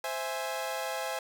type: chord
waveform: sawtooth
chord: C augmented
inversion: none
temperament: equal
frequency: 523.3 / 659.3 / 830.6 Hz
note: C5 / E5 / G#5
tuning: 0 / 0 / 0 cents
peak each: -33 dBFS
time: 0.04-1.19 s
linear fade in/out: 2 ms
effects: none